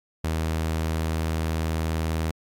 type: tone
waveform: sawtooth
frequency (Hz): 80.1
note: E2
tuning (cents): -49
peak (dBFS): -20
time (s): 0.24-2.31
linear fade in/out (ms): 5
effects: AAC 64 kbps